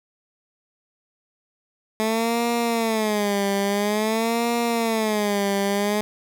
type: tone with vibrato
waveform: 15% pulse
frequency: 216.5 Hz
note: A3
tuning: 28 cents flat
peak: -14 dBFS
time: 2-6.01 s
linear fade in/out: 0 ms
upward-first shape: sine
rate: 0.49 Hz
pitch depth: 150 cents each way
effects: none